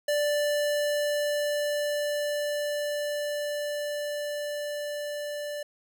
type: tone with level ramp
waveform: square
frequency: 587.3 Hz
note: D5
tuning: in tune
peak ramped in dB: -24 to -33 dBFS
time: 0.08-5.63 s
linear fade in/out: 5 ms
effects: none